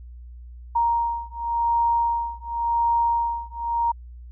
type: beating tone pair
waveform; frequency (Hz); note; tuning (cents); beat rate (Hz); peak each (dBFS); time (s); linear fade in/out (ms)
sine; 935 / 935.91; A#5 / A#5; +5 / +7; 0.91; -23; 0.75-3.92; 10
effects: added 60 Hz sine -38 dBFS peak until 4.31 s